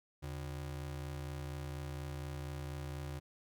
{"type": "ring-modulated tone", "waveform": "square", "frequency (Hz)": 110, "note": "A2", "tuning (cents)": 0, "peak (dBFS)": -38, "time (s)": [0.22, 3.2], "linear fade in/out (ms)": 20, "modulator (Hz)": 32.1, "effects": []}